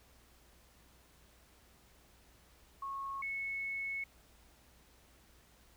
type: tone pair in turn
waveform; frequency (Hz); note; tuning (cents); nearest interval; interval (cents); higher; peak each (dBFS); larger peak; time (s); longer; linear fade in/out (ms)
sine; 1095 / 2200; C#6 / C#7; -22 / -14; octave; 1208; second; -38 / -36; second; 2.82-3.22 / 3.22-4.04; second; 5
effects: added 60 Hz sine -67 dBFS peak until 5.76 s + pink hiss -65 dBFS RMS until 5.76 s